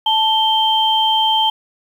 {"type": "tone pair together", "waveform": "sine", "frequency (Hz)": [880, 3140], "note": ["A5", "G7"], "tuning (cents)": [0, 2], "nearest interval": "octave + minor seventh", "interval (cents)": 2202, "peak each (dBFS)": -15, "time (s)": [0.06, 1.5], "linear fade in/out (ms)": 5, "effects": ["7-bit"]}